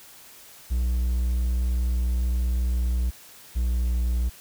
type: tone pair in turn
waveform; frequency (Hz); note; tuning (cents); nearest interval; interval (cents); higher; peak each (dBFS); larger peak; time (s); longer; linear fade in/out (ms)
triangle; 61 / 60.19; B1 / B1; -21 / -44; unison; 23; first; -19 / -19; neither; 0.7-3.11 / 3.55-4.3; first; 20
effects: white hiss -48 dBFS RMS until 4.4 s